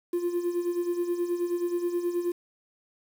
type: tone with tremolo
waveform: triangle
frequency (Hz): 349.2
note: F4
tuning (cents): 0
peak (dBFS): -20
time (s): 0.13-2.32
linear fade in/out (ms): 5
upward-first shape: sine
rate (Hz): 9.4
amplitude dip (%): 70
effects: tanh soft clip ceiling -19 dBFS + 8-bit